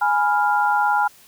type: chord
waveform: sine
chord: F diminished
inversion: first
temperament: equal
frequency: 830.6 / 987.8 / 1396.9 Hz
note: Ab5 / Cb6 / F6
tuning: 0 / 0 / 0 cents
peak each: -18 / -23 / -21 dBFS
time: 0.01-1.08 s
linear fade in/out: 10 ms
effects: white hiss -50 dBFS RMS until 1.27 s